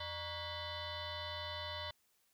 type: tone with frequency modulation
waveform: sine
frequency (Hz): 1462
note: F#6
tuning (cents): -21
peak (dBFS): -40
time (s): 0-1.91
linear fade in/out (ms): 5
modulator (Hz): 516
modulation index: 5.1
effects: white hiss -75 dBFS RMS until 2.33 s